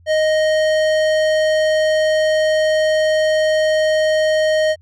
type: tone with tanh clipping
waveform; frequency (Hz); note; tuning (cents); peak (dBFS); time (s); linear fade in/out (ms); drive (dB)
sine; 622.3; D#5; 0; -15; 0.06-4.76; 50; 17
effects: added 86 Hz sine -46 dBFS peak until 4.81 s